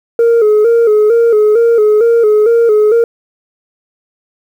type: tone with vibrato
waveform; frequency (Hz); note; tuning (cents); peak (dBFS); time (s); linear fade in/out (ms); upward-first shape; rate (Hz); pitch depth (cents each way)
sine; 444.2; A4; +16; -3; 0.19-3.04; 2; square; 2.2; 80
effects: tanh soft clip ceiling -4 dBFS + 7-bit